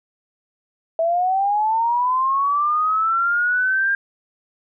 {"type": "linear sweep", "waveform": "sine", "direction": "up", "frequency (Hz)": [649, 1609], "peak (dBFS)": -16, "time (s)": [0.99, 3.95], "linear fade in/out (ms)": 2, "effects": []}